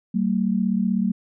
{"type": "tone pair together", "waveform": "sine", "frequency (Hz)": [191, 227.1], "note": ["G3", "A#3"], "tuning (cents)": [-45, -45], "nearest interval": "minor third", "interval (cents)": 300, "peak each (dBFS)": [-21, -22], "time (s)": [0.14, 1.12], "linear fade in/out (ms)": 10, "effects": []}